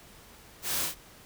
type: noise with echo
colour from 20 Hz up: white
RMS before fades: -33 dBFS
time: 0.62-0.89 s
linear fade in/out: 50 ms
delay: 31 ms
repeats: 2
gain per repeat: -2 dB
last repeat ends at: 0.952 s
effects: pink hiss -53 dBFS RMS until 1.25 s